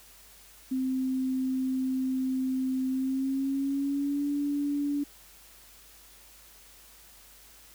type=tone with pitch glide; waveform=sine; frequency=260.5 to 287.4 Hz; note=C4 to D4; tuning=-7 to -37 cents; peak=-26 dBFS; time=0.71-5.04 s; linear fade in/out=10 ms; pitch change=+170 cents; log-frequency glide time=2.88-4.26 s; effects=added 50 Hz sine -61 dBFS peak until 7.74 s + white hiss -54 dBFS RMS until 7.74 s